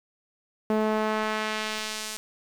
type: tone with band-pass filter sweep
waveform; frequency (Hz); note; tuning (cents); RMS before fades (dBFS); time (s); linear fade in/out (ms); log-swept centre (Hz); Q
sawtooth; 216; A3; -32; -28; 0.7-2.17; 2; 460 to 8200; 0.73
effects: 8-bit